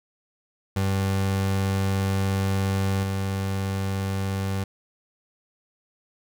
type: tone with level steps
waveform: 30% pulse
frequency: 97 Hz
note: G2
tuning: 18 cents flat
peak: -19 / -22 dBFS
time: 0.76-4.64 s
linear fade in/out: 5 ms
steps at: 3.03 s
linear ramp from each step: 2 ms
effects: none